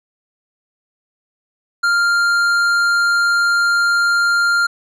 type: tone with tanh clipping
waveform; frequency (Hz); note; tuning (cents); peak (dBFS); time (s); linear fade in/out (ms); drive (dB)
sine; 1396.9; F6; 0; -14; 1.83-4.67; 10; 11
effects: none